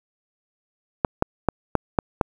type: clicks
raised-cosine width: 1 ms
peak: -3 dBFS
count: 6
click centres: 1.048 / 1.224 / 1.487 / 1.753 / 1.988 / 2.212 s
effects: 7-bit